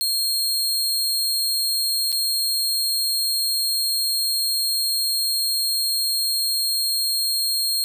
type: tone with dropouts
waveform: sawtooth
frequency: 4238 Hz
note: C8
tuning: 21 cents sharp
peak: -17 dBFS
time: 0.01-7.84 s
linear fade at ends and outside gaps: 0 ms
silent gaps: 2.119-2.126 s
effects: none